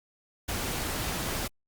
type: noise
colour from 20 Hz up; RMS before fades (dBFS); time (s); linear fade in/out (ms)
pink; -32; 0.48-1.48; 10
effects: Opus 48 kbps